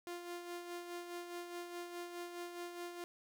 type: tone with tremolo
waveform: sawtooth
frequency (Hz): 349.2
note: F4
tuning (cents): 0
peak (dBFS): -38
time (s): 0.07-3.04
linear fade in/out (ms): 0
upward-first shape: sine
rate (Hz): 4.8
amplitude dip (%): 50
effects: none